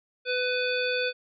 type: harmonic tone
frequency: 499.3 Hz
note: B4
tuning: 19 cents sharp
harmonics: 1 / 3 / 5 / 7 / 9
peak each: -28 / -31 / -31 / -35 / -36 dBFS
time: 0.25-1.13 s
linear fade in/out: 50 ms
effects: none